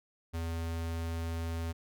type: tone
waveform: square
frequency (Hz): 82.8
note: E2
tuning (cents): +8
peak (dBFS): -34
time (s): 0.33-1.73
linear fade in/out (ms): 20
effects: none